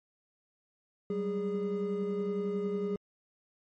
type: tone cluster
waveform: triangle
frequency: 189.8 / 200.7 / 411 Hz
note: F#3 / G3 / G#4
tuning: +44 / +41 / -18 cents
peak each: -33 / -39 / -30 dBFS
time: 1.1-2.96 s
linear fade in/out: 2 ms
effects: MP3 32 kbps